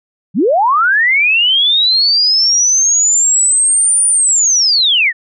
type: linear two-way sweep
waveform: sine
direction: up then down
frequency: 143.9 to 9480 to 1750 Hz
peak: -8 dBFS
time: 0.34-5.13 s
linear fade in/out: 50 ms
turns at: 4.07 s
effects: none